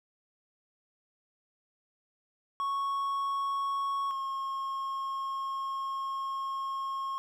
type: tone pair in turn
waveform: triangle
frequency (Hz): 1106 / 1082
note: C#6 / C#6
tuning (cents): -4 / -42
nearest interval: unison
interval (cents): 38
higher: first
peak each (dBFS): -27 / -30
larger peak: first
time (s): 2.6-4.11 / 4.11-7.18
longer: second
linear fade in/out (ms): 0
effects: none